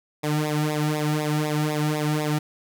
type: tone with flanger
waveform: sawtooth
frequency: 151.3 Hz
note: D#3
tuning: 48 cents flat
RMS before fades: -24 dBFS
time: 0.23-2.39 s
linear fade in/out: 10 ms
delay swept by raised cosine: 0.66 to 1.96 ms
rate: 4 Hz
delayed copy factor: -1
effects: none